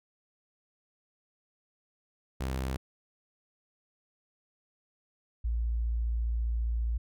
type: tone pair in turn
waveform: sawtooth / sine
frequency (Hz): 65.41 / 57.42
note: C2 / A#1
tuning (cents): 0 / -25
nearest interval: major second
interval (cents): 225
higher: first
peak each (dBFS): -27 / -27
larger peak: neither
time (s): 2.4-2.77 / 5.44-6.98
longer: second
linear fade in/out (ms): 10
effects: none